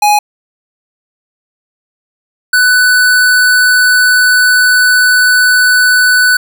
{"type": "tone pair in turn", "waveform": "square", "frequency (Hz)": [833, 1493.7], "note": ["G#5", "F#6"], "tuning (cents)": [5, 16], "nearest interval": "minor seventh", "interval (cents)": 1011, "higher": "second", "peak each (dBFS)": -6, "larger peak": "neither", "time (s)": [[0.02, 0.19], [2.53, 6.37]], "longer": "second", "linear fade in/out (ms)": 5, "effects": []}